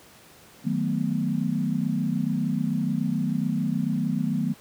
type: chord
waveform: sine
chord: B dominant seventh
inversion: first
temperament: equal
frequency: 155.56 / 185 / 220 / 246.9 Hz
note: D#3 / F#3 / A3 / B3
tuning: 0 / 0 / 0 / 0 cents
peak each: -28 dBFS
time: 0.64-4.54 s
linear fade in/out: 20 ms
effects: pink hiss -51 dBFS RMS until 4.6 s + high-pass 100 Hz 12 dB/octave